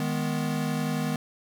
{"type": "chord", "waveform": "square", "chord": "G# minor", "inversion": "second", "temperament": "equal with one note detuned", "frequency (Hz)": [156.1, 207.7, 246.9], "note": ["D#3", "G#3", "B3"], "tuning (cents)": [6, 0, 0], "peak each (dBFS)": [-30, -33, -31], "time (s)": [0, 1.16], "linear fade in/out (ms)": 2, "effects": []}